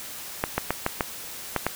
clicks, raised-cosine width 0.5 ms, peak -7 dBFS, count 7, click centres 0.439 / 0.58 / 0.706 / 0.864 / 1.008 / 1.563 / 1.666 s, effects white hiss -38 dBFS RMS until 1.75 s

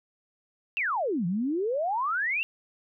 sine exponential two-way sweep, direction down then up, 2800 to 164.81 to 2800 Hz, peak -25 dBFS, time 0.77-2.43 s, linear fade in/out 0 ms, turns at 1.26 s, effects none

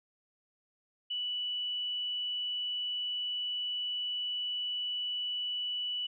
sine tone, 2960 Hz, F#7, in tune, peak -32 dBFS, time 1.1-6.07 s, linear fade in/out 10 ms, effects none

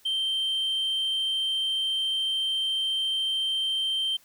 sine tone, 3133 Hz, G7, 2 cents flat, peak -22 dBFS, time 0.05-4.17 s, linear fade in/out 10 ms, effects tanh soft clip ceiling -23 dBFS + white hiss -59 dBFS RMS until 4.24 s

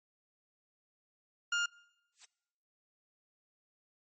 30% pulse tone, 1410 Hz, F6, 16 cents sharp, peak -27 dBFS, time 1.52-1.66 s, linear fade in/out 5 ms
blue noise with exponential growth, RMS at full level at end -42 dBFS, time 2.12-2.25 s, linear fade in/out 5 ms, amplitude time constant 27 ms
effects noise-tail reverb RT60 1.0 s tail -24 dB re dry + MP3 32 kbps

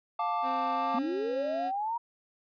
triangle chord, D minor, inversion first, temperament just, 704.8 / 881 / 1174.7 Hz, F5 / A5 / D6, +16 / +2 / 0 cents, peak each -31 / -30 / -30 dBFS, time 0.19-0.99 s, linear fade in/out 5 ms
25% pulse tone with pitch glide, 261.6 to 272.4 Hz, C4 to C#4, 0 to -30 cents, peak -33 dBFS, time 0.42-1.72 s, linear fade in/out 50 ms, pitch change +70 cents, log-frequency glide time 0.73-1.09 s
sine linear sweep, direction up, 229.3 to 954 Hz, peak -29 dBFS, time 0.94-1.98 s, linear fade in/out 10 ms
effects resampled to 11025 Hz

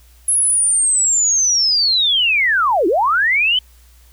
sine linear two-way sweep, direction down then up, 10810 to 311.1 to 3098 Hz, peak -12 dBFS, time 0.28-3.59 s, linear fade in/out 5 ms, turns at 2.87 s, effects added 60 Hz sine -45 dBFS peak until 4.12 s + white hiss -53 dBFS RMS until 4.12 s

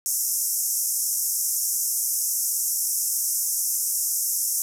white band-pass noise, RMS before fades -25 dBFS, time 0.06-4.62 s, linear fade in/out 0 ms, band 5400 to 14000 Hz, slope 96 dB/octave, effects none

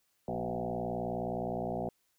sine tone with frequency modulation, 440 Hz, A4, in tune, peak -32 dBFS, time 0.28-1.89 s, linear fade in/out 2 ms, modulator 59.6 Hz, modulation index 5.4, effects white hiss -75 dBFS RMS until 2.18 s

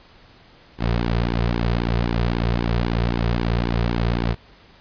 sawtooth tone with flanger, 58.27 Hz, A#1, in tune, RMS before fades -21 dBFS, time 0.78-4.36 s, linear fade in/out 50 ms, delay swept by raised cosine 1.5 to 3.7 ms, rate 3.8 Hz, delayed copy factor -0.85, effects pink hiss -50 dBFS RMS until 4.8 s + resampled to 11025 Hz

